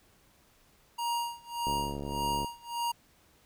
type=tone with tremolo; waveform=square; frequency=943 Hz; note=A#5; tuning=20 cents sharp; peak=-29 dBFS; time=0.98-2.92 s; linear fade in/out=10 ms; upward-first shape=sine; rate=1.7 Hz; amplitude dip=95%
type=click train; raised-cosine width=2 ms; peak=-24 dBFS; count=56; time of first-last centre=1.67-2.446 s; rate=70.9 Hz
effects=pink hiss -64 dBFS RMS until 3.45 s